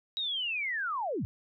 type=linear sweep; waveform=sine; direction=down; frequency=3858 to 77.78 Hz; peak=-30 dBFS; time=0.17-1.25 s; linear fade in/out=0 ms; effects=none